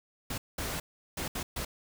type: noise bursts at uneven times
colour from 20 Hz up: pink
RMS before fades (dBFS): -35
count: 5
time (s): 0.3-0.38 / 0.58-0.8 / 1.17-1.28 / 1.35-1.43 / 1.56-1.65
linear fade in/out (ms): 5
effects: none